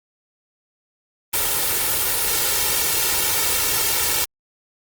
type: noise with comb filter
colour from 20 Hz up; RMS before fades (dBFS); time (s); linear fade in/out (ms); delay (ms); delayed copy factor
white; -20; 1.33-4.25; 10; 2.2; +0.65
effects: Opus 24 kbps